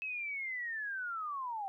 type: linear sweep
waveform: sine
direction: down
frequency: 2596 to 759 Hz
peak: -36 dBFS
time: 0.02-1.68 s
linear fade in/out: 0 ms
effects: 13-bit